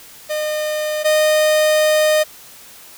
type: tone pair in turn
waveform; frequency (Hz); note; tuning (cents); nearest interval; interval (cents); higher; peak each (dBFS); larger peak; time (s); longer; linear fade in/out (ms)
45% pulse; 610 / 615; D#5 / D#5; -34 / -20; unison; 14; second; -19 / -12; second; 0.29-1.04 / 1.04-2.24; second; 20
effects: white hiss -41 dBFS RMS until 2.97 s